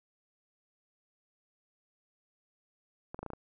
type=clicks; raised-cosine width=1 ms; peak=-26 dBFS; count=6; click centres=3.145 / 3.191 / 3.23 / 3.263 / 3.303 / 3.334 s; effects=none